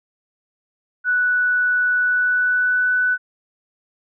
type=tone with pitch glide; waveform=sine; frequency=1480 to 1493.7 Hz; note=F#6 to F#6; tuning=0 to +16 cents; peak=-15 dBFS; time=1.04-3.18 s; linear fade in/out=50 ms; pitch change=+16 cents; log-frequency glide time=1.99-2.93 s; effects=none